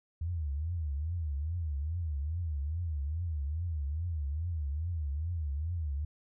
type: tone with vibrato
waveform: sine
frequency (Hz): 78.1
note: D#2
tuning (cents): +7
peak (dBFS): -31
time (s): 0.21-6.05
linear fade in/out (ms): 5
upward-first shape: triangle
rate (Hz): 2.4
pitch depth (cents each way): 240
effects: none